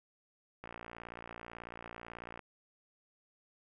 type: click train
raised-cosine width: 0.5 ms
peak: -30 dBFS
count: 103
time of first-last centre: 0.64-2.393 s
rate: 58.2 Hz
effects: none